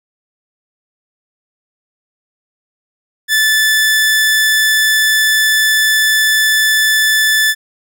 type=tone; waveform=sawtooth; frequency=1748 Hz; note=A6; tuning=12 cents flat; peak=-6 dBFS; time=3.28-7.55 s; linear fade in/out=50 ms; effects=none